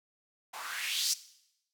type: noise with band-pass filter sweep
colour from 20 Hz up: blue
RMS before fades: -34 dBFS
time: 0.53-1.14 s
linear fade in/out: 10 ms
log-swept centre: 780 to 5800 Hz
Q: 3.1
effects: noise-tail reverb RT60 0.8 s tail -17 dB re dry